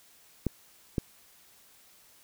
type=clicks; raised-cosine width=3 ms; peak=-14 dBFS; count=2; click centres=0.467 / 0.982 s; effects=white hiss -59 dBFS RMS until 2.23 s